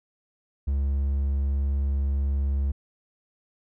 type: tone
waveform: triangle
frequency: 69.3 Hz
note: C#2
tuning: in tune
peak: -20 dBFS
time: 0.67-2.72 s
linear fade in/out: 10 ms
effects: none